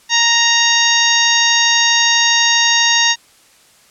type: harmonic tone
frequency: 932.3 Hz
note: A#5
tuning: in tune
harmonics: 1 / 2 / 3 / 4 / 5 / 6 / 7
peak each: -20 / -16 / -18 / -16 / -22 / -18 / -19 dBFS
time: 0.09-3.16 s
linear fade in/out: 50 ms
effects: white hiss -49 dBFS RMS until 3.9 s + low-pass 10000 Hz 12 dB/octave